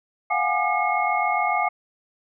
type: tone cluster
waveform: sine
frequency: 703 / 743 / 830 / 1202 / 2164 Hz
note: F5 / F#5 / G#5 / D6 / C#7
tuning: +11 / +7 / -1 / +40 / -42 cents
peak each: -26 dBFS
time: 0.3-1.69 s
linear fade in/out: 10 ms
effects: none